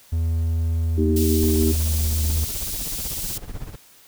triangle tone with pitch glide, 81.9 to 77.75 Hz, E2 to D#2, -11 to -1 cents, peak -17 dBFS, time 0.12-2.45 s, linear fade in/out 10 ms, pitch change -90 cents, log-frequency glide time 0.96-2 s
sine chord, Eb major, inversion second, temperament equal, 233.1 / 311.1 / 392 Hz, Bb3 / Eb4 / G4, 0 / 0 / 0 cents, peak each -23 dBFS, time 0.97-1.73 s, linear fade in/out 20 ms
white band-stop noise, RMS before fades -29 dBFS, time 1.16-3.38 s, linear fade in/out 5 ms, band 180 to 3800 Hz, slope 12 dB/octave
brown noise with tremolo, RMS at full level -31 dBFS, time 1.42-3.76 s, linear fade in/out 10 ms, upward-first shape sine, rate 16 Hz, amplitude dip 80%
effects white hiss -51 dBFS RMS until 4.07 s

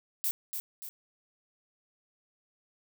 violet noise with echo, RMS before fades -30 dBFS, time 0.24-0.31 s, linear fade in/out 0 ms, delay 290 ms, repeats 2, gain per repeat -6 dB, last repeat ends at 0.89 s, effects none

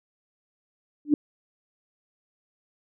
sine tone with exponential growth, 294.8 Hz, D4, 7 cents sharp, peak -11 dBFS, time 1.05-1.14 s, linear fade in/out 2 ms, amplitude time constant 19 ms, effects none

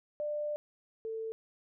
sine tone pair in turn, 595 / 445.7 Hz, D5 / A4, +22 / +22 cents, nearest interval perfect fourth, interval 500 cents, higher first, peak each -32 / -35 dBFS, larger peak first, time 0.2-0.56 / 1.05-1.32 s, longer first, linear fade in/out 0 ms, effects none

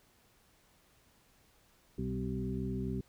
harmonic tone with a mistuned harmonic, 64.1 Hz, C2, 35 cents flat, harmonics 1 / 2 / 3 / 4 / 6, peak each -41 / -39 / -38 / -40 / -42 dBFS, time 1.98-3.01 s, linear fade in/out 5 ms, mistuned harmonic 2, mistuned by -45 cents, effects pink hiss -67 dBFS RMS until 3.08 s

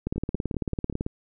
two click trains, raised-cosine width 3 ms, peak -14 / -21 dBFS, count 19 / 5, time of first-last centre 0.07-1.064 / 0.16-0.926 s, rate 18.1 / 5.22 Hz, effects none

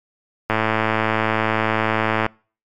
click train, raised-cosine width 0.5 ms, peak -3 dBFS, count 195, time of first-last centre 0.5-2.264 s, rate 110 Hz, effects noise-tail reverb RT60 0.4 s tail -26 dB re dry + MP3 96 kbps

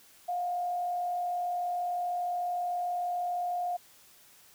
sine tone with frequency modulation, 711 Hz, F5, 31 cents sharp, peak -29 dBFS, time 0.28-3.77 s, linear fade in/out 10 ms, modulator 46.4 Hz, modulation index 0.31, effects white hiss -58 dBFS RMS until 4.54 s

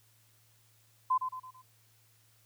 sine tone with echo, 1025 Hz, C6, 36 cents flat, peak -24 dBFS, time 1.1-1.18 s, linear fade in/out 10 ms, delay 110 ms, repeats 4, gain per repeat -7 dB, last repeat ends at 1.62 s, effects added 111 Hz sine -67 dBFS peak until 2.45 s + white hiss -67 dBFS RMS until 2.45 s

